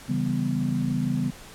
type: chord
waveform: sine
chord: C# half-diminished seventh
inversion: none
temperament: equal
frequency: 138.59 / 164.81 / 196 / 246.9 Hz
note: C#3 / E3 / G3 / B3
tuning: 0 / 0 / 0 / 0 cents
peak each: -28 / -30 / -29 / -27 dBFS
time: 0.08-1.31 s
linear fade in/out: 20 ms
effects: pink hiss -45 dBFS RMS until 1.54 s + low-pass 12000 Hz 12 dB/octave